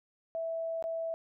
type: tone with dropouts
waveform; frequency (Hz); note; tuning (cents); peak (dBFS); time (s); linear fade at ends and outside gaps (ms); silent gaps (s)
sine; 657; E5; -6; -32; 0.35-1.14; 0; 0.825-0.84
effects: none